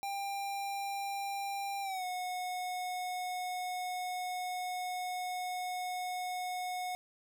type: tone with pitch glide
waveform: square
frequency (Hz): 795 to 729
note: G5 to F#5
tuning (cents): +24 to -26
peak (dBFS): -36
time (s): 0.03-6.95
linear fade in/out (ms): 0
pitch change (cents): -150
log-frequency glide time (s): 1.82-2.04
effects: none